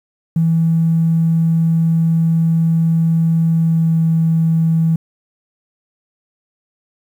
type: tone with pitch glide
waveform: triangle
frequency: 164 to 162.87 Hz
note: E3 to E3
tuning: -9 to -21 cents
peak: -7 dBFS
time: 0.36-4.96 s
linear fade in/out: 5 ms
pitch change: -12 cents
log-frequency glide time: 3.49-4.02 s
effects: tanh soft clip ceiling -9 dBFS + 8-bit